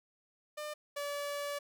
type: tone pair in turn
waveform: sawtooth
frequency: 600 / 575.1 Hz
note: D5 / D5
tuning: +37 / -36 cents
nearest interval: minor second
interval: 73 cents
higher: first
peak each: -35 / -32 dBFS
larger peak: second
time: 0.57-0.74 / 0.96-1.59 s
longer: second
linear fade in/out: 10 ms
effects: none